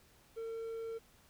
triangle tone, 453.6 Hz, A#4, 47 cents flat, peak -37 dBFS, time 0.36-0.99 s, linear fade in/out 20 ms, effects pink hiss -65 dBFS RMS until 1.29 s

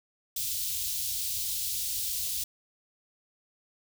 white band-stop noise, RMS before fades -32 dBFS, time 0.36-2.44 s, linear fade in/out 5 ms, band 110 to 3300 Hz, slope 24 dB/octave, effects none

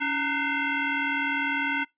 sine tone with frequency modulation, 280 Hz, C#4, 18 cents sharp, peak -24 dBFS, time 0-1.85 s, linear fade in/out 20 ms, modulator 600 Hz, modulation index 4, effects noise-tail reverb RT60 0.2 s tail -26 dB re dry + resampled to 8000 Hz

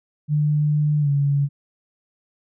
sine tone with pitch glide, 149.4 to 141.67 Hz, D3 to C#3, +30 to +38 cents, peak -16 dBFS, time 0.28-1.49 s, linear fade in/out 50 ms, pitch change -92 cents, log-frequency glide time 1-1.09 s, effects none

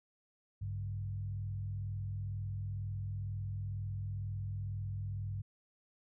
sine tone with frequency modulation, 100 Hz, G2, 35 cents sharp, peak -36 dBFS, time 0.61-5.42 s, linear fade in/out 10 ms, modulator 42.1 Hz, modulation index 0.66, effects none

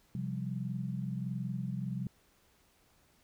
sine chord, C suspended fourth, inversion none, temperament equal, 130.81 / 174.61 / 196 Hz, C3 / F3 / G3, 0 / 0 / 0 cents, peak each -37 / -39 / -39 dBFS, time 0.15-2.07 s, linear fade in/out 2 ms, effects pink hiss -68 dBFS RMS until 3.23 s

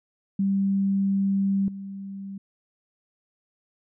sine tone with level steps, 196 Hz, G3, in tune, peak -20 / -33 dBFS, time 0.39-2.38 s, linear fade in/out 5 ms, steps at 1.68 s, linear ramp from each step 2 ms, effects none

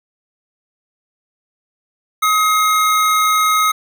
square tone pair together, 1266 / 2129 Hz, D#6 / C7, +30 / +30 cents, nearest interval major sixth, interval 900 cents, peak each -13 / -22 dBFS, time 2.22-3.72 s, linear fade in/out 10 ms, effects none

